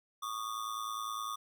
square ring-modulated tone, 1171 Hz, D6, 5 cents flat, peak -34 dBFS, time 0.22-1.36 s, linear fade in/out 10 ms, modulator 54.9 Hz, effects none

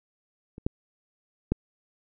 clicks, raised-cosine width 3 ms, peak -28 / -12 / -10 dBFS, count 3, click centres 0.581 / 0.665 / 1.52 s, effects none

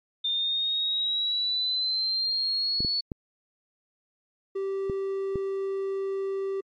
sine exponential sweep, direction up, 3604 to 4435 Hz, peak -24 dBFS, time 0.24-3.01 s, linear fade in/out 10 ms
clicks, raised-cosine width 3 ms, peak -19 dBFS, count 5, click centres 2.805 / 2.848 / 3.118 / 4.898 / 5.357 s
triangle tone, 389.4 Hz, G4, 12 cents flat, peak -25 dBFS, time 4.55-6.61 s, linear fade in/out 10 ms
effects MP3 48 kbps

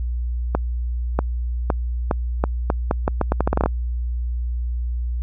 accelerating click train, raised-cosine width 1 ms, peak -4 dBFS, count 17, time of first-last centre 0.55-3.66 s, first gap 640 ms, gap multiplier 0.8, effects added 60 Hz sine -21 dBFS peak until 5.22 s

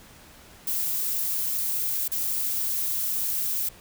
violet noise with dropouts, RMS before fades -27 dBFS, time 0.67-3.69 s, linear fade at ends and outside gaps 5 ms, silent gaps 2.08-2.116 s, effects pink hiss -50 dBFS RMS until 3.8 s

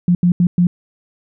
sine tone bursts at uneven times, 176.2 Hz, F3, 16 cents sharp, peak -9 dBFS, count 4, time 0.08-0.15 / 0.23-0.32 / 0.4-0.47 / 0.58-0.67 s, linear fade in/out 2 ms, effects none

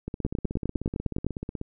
two click trains, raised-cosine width 3 ms, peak -13 / -19 dBFS, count 11 / 26, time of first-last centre 0.25-1.266 / 0.08-1.614 s, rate 9.84 / 16.3 Hz, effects none

